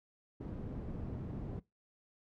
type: low-pass noise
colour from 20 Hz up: white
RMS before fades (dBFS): -42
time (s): 0.4-1.6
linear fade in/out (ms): 10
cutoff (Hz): 220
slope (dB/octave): 12
effects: noise-tail reverb RT60 0.2 s tail -21 dB re dry